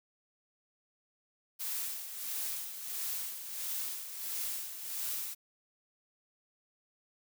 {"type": "noise with tremolo", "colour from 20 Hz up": "blue", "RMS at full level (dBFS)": -36, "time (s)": [1.59, 5.35], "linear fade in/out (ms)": 20, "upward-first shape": "sine", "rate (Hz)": 1.5, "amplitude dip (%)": 60, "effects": []}